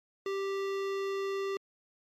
sine tone with hard clipping, 392 Hz, G4, in tune, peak -33 dBFS, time 0.26-1.57 s, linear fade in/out 2 ms, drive 18 dB, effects MP3 64 kbps

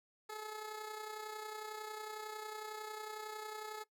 15% pulse tone with amplitude modulation, 429.5 Hz, A4, 42 cents flat, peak -35 dBFS, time 0.29-3.84 s, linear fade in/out 10 ms, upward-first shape sine, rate 31 Hz, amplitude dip 50%, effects noise-tail reverb RT60 0.1 s tail -18 dB re dry

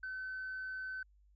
sine tone, 1523 Hz, F#6, 50 cents sharp, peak -38 dBFS, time 0.03-1.03 s, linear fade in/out 5 ms, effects tanh soft clip ceiling -36 dBFS + added 50 Hz sine -63 dBFS peak until 1.35 s

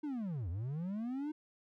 triangle linear two-way sweep, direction down then up, 311.1 to 78.8 to 311.1 Hz, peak -34 dBFS, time 0.03-1.32 s, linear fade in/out 10 ms, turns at 0.49 s, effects none

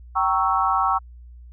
sine chord, G diminished seventh, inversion none, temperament equal with one note detuned, 773.6 / 932.3 / 1108.7 / 1318.5 Hz, G5 / Bb5 / Db6 / Fb6, -23 / 0 / 0 / 0 cents, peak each -23 / -25 / -22 / -23 dBFS, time 0.15-0.99 s, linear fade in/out 20 ms, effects added 60 Hz sine -40 dBFS peak until 1.52 s

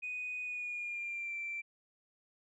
sine tone with pitch glide, 2487 to 2347 Hz, D#7 to D7, -1 to -2 cents, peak -36 dBFS, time 0.02-1.62 s, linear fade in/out 20 ms, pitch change -101 cents, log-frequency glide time 0.42-1.35 s, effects tanh soft clip ceiling -32 dBFS

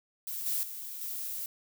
violet noise with level steps, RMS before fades -37 / -31 / -41 / -37 dBFS, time 0.27-1.46 s, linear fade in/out 2 ms, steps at 0.46 / 0.63 / 1.01 s, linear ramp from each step 2 ms, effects none

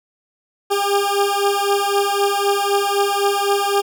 20% pulse beating tone pair, 400 / 403.9 Hz, G4 / G#4, +35 / -48 cents, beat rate 3.9 Hz, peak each -14 dBFS, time 0.7-3.82 s, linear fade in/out 20 ms, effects none

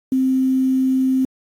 sine tone with quantisation, 261.6 Hz, C4, in tune, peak -14 dBFS, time 0.12-1.25 s, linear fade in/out 2 ms, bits 7, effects AAC 48 kbps

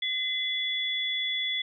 sine tone pair together, 2044 / 3425 Hz, C7 / A7, -41 / -47 cents, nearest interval major sixth, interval 894 cents, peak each -32 / -28 dBFS, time 0.02-1.62 s, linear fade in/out 5 ms, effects none

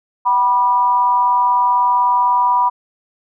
sine tone with amplitude modulation, 979 Hz, B5, 15 cents flat, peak -8 dBFS, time 0.25-2.7 s, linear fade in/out 20 ms, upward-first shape sine, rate 216 Hz, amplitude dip 65%, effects none

